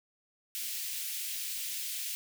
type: high-pass noise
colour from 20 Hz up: white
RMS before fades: -37 dBFS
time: 0.55-2.15 s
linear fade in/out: 0 ms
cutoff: 2200 Hz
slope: 24 dB/octave
effects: none